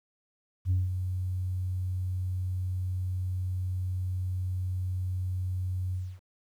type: tone with ADSR envelope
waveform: sine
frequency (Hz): 92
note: F#2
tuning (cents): -9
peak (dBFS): -20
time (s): 0.65-6.2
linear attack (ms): 56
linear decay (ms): 180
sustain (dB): -8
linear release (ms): 260
effects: tanh soft clip ceiling -20 dBFS + 10-bit